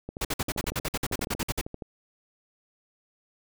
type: click train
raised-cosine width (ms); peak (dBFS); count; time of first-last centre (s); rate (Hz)
2; -22; 23; 0.09-1.822; 12.7
type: noise bursts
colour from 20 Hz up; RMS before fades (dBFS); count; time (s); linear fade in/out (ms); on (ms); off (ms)
pink; -29; 16; 0.21-1.613; 5; 38; 53
effects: none